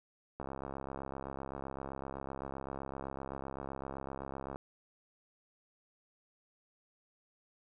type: click train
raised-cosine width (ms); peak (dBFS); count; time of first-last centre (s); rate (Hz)
1; -27; 283; 0.4-4.559; 67.8
effects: none